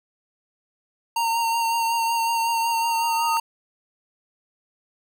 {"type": "tone with vibrato", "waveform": "square", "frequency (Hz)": 920, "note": "A#5", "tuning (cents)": -23, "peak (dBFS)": -21, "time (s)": [1.16, 3.4], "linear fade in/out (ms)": 5, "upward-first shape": "sine", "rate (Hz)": 5.4, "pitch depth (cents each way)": 19}
{"type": "tone with exponential growth", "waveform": "sine", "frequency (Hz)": 1248, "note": "D#6", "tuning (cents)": 5, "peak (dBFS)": -23, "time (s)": [2.49, 3.37], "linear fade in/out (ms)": 0, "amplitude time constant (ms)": 190}
{"effects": []}